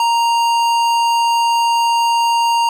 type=tone with tanh clipping; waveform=sine; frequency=932.3 Hz; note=A#5; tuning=in tune; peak=-14 dBFS; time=0-2.69 s; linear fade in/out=2 ms; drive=17 dB; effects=none